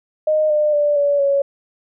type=tone with pitch steps; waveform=sine; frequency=617 / 601.9 / 587.1 / 572.7 / 558.6 Hz; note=D#5 / D5 / D5 / D5 / C#5; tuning=-15 / +42 / -1 / -44 / +13 cents; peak=-13 dBFS; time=0.27-1.42 s; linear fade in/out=5 ms; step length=230 ms; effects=none